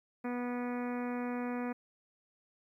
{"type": "harmonic tone", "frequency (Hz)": 244.7, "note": "B3", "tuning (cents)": -16, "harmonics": [1, 2, 3, 4, 5, 6, 7, 8, 9, 10], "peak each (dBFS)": [-35, -41, -45, -47, -49, -51, -52, -53, -54, -55], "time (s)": [0.24, 1.73], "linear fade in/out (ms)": 10, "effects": ["12-bit"]}